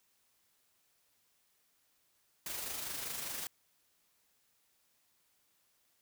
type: noise with amplitude modulation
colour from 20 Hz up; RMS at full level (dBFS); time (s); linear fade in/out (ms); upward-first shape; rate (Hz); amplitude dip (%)
white; -39; 2.46-3.47; 2; sine; 25; 40
effects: white hiss -74 dBFS RMS until 6.01 s